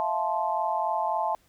sine chord, F major seventh, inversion third, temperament just, 654.8 / 698.5 / 873.1 / 1047.7 Hz, E5 / F5 / A5 / C6, -12 / 0 / -14 / +2 cents, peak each -31 / -32 / -27 / -32 dBFS, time 0-1.35 s, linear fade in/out 0 ms, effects pink hiss -64 dBFS RMS until 1.48 s

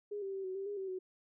sine tone with pitch steps, 412.4 / 389.7 / 387 / 374.1 / 390.2 / 408.7 / 383.8 / 371.9 Hz, G#4 / G4 / G4 / F#4 / G4 / G#4 / G4 / F#4, -12 / -10 / -22 / +19 / -8 / -28 / -37 / +9 cents, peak -37 dBFS, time 0.11-0.99 s, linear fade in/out 10 ms, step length 110 ms, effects none

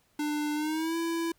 square tone with pitch glide, 298.2 to 332.8 Hz, D4 to E4, +27 to +17 cents, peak -29 dBFS, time 0.19-1.32 s, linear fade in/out 5 ms, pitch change +190 cents, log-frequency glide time 0.55-0.96 s, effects pink hiss -68 dBFS RMS until 1.38 s

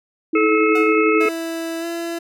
sine tone with tremolo, 320.8 Hz, E4, 47 cents flat, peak -16 dBFS, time 0.33-1.26 s, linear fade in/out 5 ms, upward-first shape sine, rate 11 Hz, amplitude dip 45%
harmonic tone, 432.5 Hz, A4, 30 cents flat, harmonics 1 / 3 / 5 / 6, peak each -16 / -21 / -23 / -24 dBFS, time 0.35-1.29 s, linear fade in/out 5 ms
sawtooth tone with exponential decay, 730 Hz, F#5, 24 cents flat, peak -24 dBFS, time 0.75-1.07 s, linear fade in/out 5 ms, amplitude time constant 68 ms
30% pulse tone with pitch glide, 329.6 to 337.1 Hz, E4 to E4, 0 to +39 cents, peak -21 dBFS, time 1.2-2.19 s, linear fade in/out 10 ms, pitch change +39 cents, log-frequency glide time 1.8-1.85 s
effects none

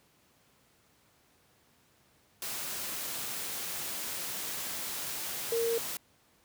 sine tone in noise, 461.4 Hz, A#4, 18 cents flat, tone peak -27 dBFS, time 5.52-5.78 s, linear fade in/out 2 ms, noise white, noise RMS -37 dBFS, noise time 2.42-5.97 s, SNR +7 dB, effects pink hiss -66 dBFS RMS until 6.44 s + high-pass 80 Hz 12 dB/octave

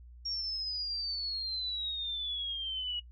sine exponential sweep, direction down, 5580 to 2900 Hz, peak -33 dBFS, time 0.25-3 s, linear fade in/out 10 ms, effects noise-tail reverb RT60 0.1 s tail -18 dB re dry + added 60 Hz sine -49 dBFS peak until 3.11 s

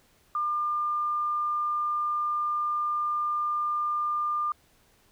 sine tone, 1200 Hz, D6, 37 cents sharp, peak -25 dBFS, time 0.35-4.52 s, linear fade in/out 2 ms, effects pink hiss -63 dBFS RMS until 5.11 s

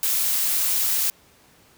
blue noise, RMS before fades -22 dBFS, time 0.03-1.1 s, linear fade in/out 0 ms, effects pink hiss -55 dBFS RMS until 1.77 s + high-pass 60 Hz 12 dB/octave

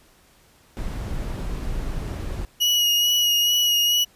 brown noise, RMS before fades -28 dBFS, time 0.77-2.45 s, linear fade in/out 0 ms
35% pulse tone with vibrato, 2900 Hz, F#7, 35 cents flat, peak -15 dBFS, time 2.6-4.05 s, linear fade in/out 20 ms, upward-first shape sine, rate 2.3 Hz, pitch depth 23 cents each way
effects pink hiss -56 dBFS RMS until 4.15 s + resampled to 32000 Hz

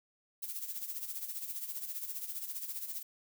violet noise with tremolo, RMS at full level -38 dBFS, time 0.42-3.03 s, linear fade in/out 10 ms, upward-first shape sine, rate 15 Hz, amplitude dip 65%, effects none

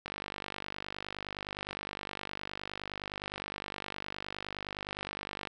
click train, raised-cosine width 0.3 ms, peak -21 dBFS, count 270, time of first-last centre 0.06-5.472 s, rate 49.7 Hz, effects none

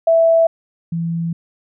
sine tone pair in turn, 659.3 / 167.17 Hz, E5 / E3, 0 / +25 cents, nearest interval 2 octaves, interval 2375 cents, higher first, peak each -9 / -18 dBFS, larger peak first, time 0.07-0.47 / 0.92-1.33 s, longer second, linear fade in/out 5 ms, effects none

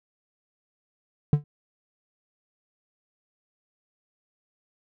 triangle tone with exponential decay, 146.83 Hz, D3, in tune, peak -10 dBFS, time 1.33-1.44 s, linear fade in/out 2 ms, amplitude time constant 22 ms, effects none

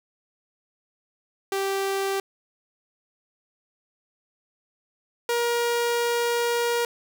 sawtooth tone pair in turn, 390.6 / 474 Hz, G4 / A#4, -6 / +29 cents, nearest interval minor third, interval 335 cents, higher second, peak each -20 / -18 dBFS, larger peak second, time 1.52-2.2 / 5.29-6.85 s, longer second, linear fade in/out 2 ms, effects none

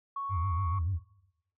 sine tone, 1108.7 Hz, C#6, in tune, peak -32 dBFS, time 0.16-0.79 s, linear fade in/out 5 ms
sine tone with vibrato, 88.6 Hz, F2, 25 cents sharp, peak -27 dBFS, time 0.29-1 s, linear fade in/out 50 ms, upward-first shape sine, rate 6.9 Hz, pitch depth 180 cents each way
effects noise-tail reverb RT60 0.8 s tail -18 dB re dry + tanh soft clip ceiling -22 dBFS

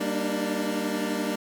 25% pulse chord, Eb major seventh, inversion first, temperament equal with one note detuned, 196 / 233.1 / 293.7 / 305.3 Hz, G3 / Bb3 / D4 / Eb4, 0 / 0 / 0 / -33 cents, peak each -28 dBFS, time 0-1.36 s, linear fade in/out 10 ms, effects none

